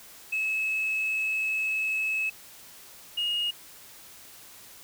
sine tone pair in turn, 2588 / 2863 Hz, E7 / F7, -32 / +42 cents, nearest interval major second, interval 174 cents, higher second, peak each -24 dBFS, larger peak neither, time 0.32-2.3 / 3.17-3.51 s, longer first, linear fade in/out 10 ms, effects tanh soft clip ceiling -22 dBFS + white hiss -49 dBFS RMS until 4.83 s

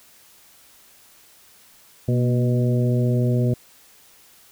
harmonic tone with a mistuned harmonic, 123.47 Hz, B2, in tune, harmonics 1 / 2 / 3 / 4 / 5, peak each -18 / -24 / -28 / -30 / -32 dBFS, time 2.08-3.54 s, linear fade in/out 5 ms, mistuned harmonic 2, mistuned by -50 cents, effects white hiss -52 dBFS RMS until 4.51 s

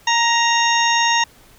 harmonic tone with a mistuned harmonic, 929 Hz, A#5, 6 cents flat, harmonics 1 / 2 / 3 / 4 / 6 / 7, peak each -17 / -20 / -22 / -23 / -25 / -25 dBFS, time 0.07-1.24 s, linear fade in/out 5 ms, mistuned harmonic 2, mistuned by +23 cents, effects pink hiss -49 dBFS RMS until 1.58 s

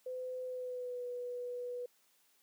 sine tone with pitch glide, 508 to 490.7 Hz, B4 to B4, +49 to -11 cents, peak -38 dBFS, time 0.06-1.86 s, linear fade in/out 5 ms, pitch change -60 cents, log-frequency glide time 0.45-1.05 s, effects white hiss -71 dBFS RMS until 2.42 s + high-pass 200 Hz 12 dB/octave

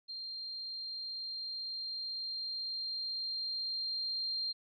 sine tone with level ramp, 4186 Hz, C8, in tune, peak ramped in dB -40 to -33 dBFS, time 0.08-4.53 s, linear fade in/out 20 ms, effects none

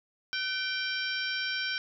harmonic tone with a mistuned harmonic, 784 Hz, G5, in tune, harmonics 2 / 3 / 4 / 5 / 6 / 7, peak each -33 / -37 / -37 / -41 / -41 / -38 dBFS, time 0.33-1.78 s, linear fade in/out 0 ms, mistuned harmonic 2, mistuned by -57 cents, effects none

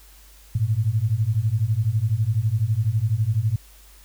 sine beating tone pair, 103.3 / 115.3 Hz, G#2 / A#2, -9 / -19 cents, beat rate 12 Hz, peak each -22 / -21 dBFS, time 0.55-3.56 s, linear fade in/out 5 ms, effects added 50 Hz sine -48 dBFS peak until 4.04 s + white hiss -52 dBFS RMS until 4.04 s

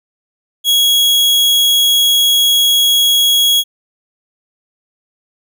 40% pulse tone, 3322 Hz, G#7, in tune, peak -8 dBFS, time 0.64-3.64 s, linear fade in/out 50 ms, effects none

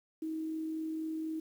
sine tone with amplitude modulation, 317.7 Hz, D#4, 36 cents sharp, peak -33 dBFS, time 0.22-1.4 s, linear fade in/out 5 ms, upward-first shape sine, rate 44.1 Hz, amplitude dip 25%, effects 10-bit

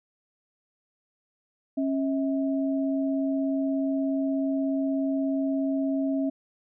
sine tone pair together, 272.7 / 644 Hz, C#4 / E5, -28 / -41 cents, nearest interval octave + minor third, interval 1487 cents, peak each -24 / -32 dBFS, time 1.77-6.3 s, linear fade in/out 10 ms, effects none

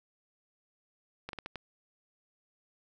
slowing click train, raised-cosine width 0.3 ms, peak -23 dBFS, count 5, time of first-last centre 1.29-1.557 s, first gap 42 ms, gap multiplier 1.32, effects none

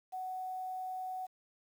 sine tone with quantisation, 745 Hz, F#5, 12 cents sharp, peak -37 dBFS, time 0.12-1.27 s, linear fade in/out 20 ms, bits 10, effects none

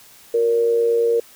sine tone with amplitude modulation, 466.2 Hz, A#4, in tune, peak -12 dBFS, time 0.34-1.2 s, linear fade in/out 5 ms, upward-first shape sine, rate 109 Hz, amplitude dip 50%, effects white hiss -47 dBFS RMS until 1.35 s

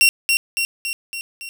sawtooth tone with echo, 2741 Hz, F7, 33 cents flat, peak -7 dBFS, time 0.01-0.09 s, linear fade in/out 0 ms, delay 280 ms, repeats 5, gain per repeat -4 dB, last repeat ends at 1.49 s, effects none

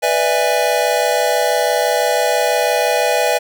square chord, E dominant seventh, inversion second, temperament just, 494.4 / 593.3 / 659.3 / 824.1 Hz, B4 / D5 / E5 / G#5, +2 / +18 / 0 / -14 cents, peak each -20 dBFS, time 0.02-3.39 s, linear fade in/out 20 ms, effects none

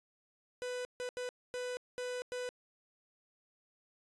45% pulse tone bursts at uneven times, 497.2 Hz, B4, 12 cents sharp, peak -37 dBFS, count 6, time 0.62-0.85 / 1-1.09 / 1.17-1.29 / 1.54-1.77 / 1.98-2.22 / 2.32-2.49 s, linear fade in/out 0 ms, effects resampled to 22050 Hz

